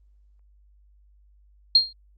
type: tone with exponential decay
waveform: sine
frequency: 4221 Hz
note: C8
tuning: 14 cents sharp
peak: -9 dBFS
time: 1.75-1.93 s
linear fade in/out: 5 ms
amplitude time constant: 39 ms
effects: added 50 Hz sine -54 dBFS peak until 2.17 s + Opus 24 kbps